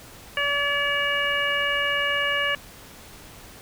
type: harmonic tone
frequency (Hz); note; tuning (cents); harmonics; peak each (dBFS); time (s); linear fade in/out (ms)
572; D5; -46; 1 / 2 / 3 / 4 / 5; -30 / -30 / -25 / -29 / -27; 0.37-2.55; 2
effects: pink hiss -45 dBFS RMS until 3.61 s